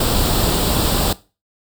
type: noise with comb filter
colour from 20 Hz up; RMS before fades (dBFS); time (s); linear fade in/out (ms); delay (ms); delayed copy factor
pink; -17; 0-1.13; 5; 0.24; +0.6
effects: noise-tail reverb RT60 0.3 s tail -18 dB re dry